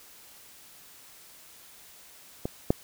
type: clicks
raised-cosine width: 2 ms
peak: -16 / -7 dBFS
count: 2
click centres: 2.455 / 2.705 s
effects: white hiss -52 dBFS RMS until 2.83 s